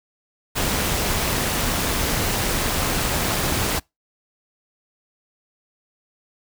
pink noise with amplitude modulation, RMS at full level -20 dBFS, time 0.55-3.8 s, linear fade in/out 20 ms, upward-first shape sine, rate 212 Hz, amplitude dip 50%, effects noise-tail reverb RT60 0.2 s tail -26 dB re dry

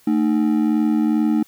triangle ring-modulated tone, 264.2 Hz, C4, 17 cents sharp, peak -10 dBFS, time 0.07-1.43 s, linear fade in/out 5 ms, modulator 41.2 Hz, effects white hiss -54 dBFS RMS until 1.47 s

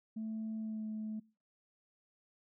sine tone with pitch glide, 220 to 216.5 Hz, A3 to A3, 0 to -28 cents, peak -36 dBFS, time 0.16-1.2 s, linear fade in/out 10 ms, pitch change -28 cents, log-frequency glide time 0.57-0.86 s, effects noise-tail reverb RT60 0.4 s tail -26 dB re dry + tanh soft clip ceiling -34 dBFS

